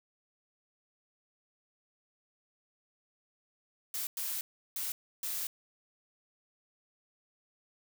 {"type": "noise bursts at uneven times", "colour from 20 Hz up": "blue", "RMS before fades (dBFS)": -36, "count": 4, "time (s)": [[3.94, 4.07], [4.17, 4.41], [4.76, 4.92], [5.23, 5.47]], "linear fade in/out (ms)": 2, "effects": []}